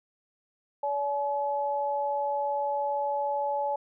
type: tone pair together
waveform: sine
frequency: 571 / 853.5 Hz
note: D5 / G#5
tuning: -49 / +47 cents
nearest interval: perfect fifth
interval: 696 cents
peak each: -30 / -28 dBFS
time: 0.83-3.76 s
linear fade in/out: 5 ms
effects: none